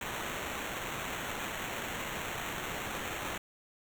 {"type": "noise with sample-and-hold", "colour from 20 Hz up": "white", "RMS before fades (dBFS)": -38, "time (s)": [0.01, 3.38], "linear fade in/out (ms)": 5, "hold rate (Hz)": 4900, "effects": []}